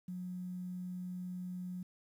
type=tone; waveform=sine; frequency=181 Hz; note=F#3; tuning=38 cents flat; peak=-39 dBFS; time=0.08-1.83 s; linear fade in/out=5 ms; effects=11-bit